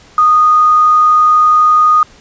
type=tone with quantisation; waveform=sine; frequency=1236 Hz; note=D#6; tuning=12 cents flat; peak=-5 dBFS; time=0.18-2.03 s; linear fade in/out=2 ms; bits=5; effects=pink hiss -42 dBFS RMS until 2.2 s + resampled to 16000 Hz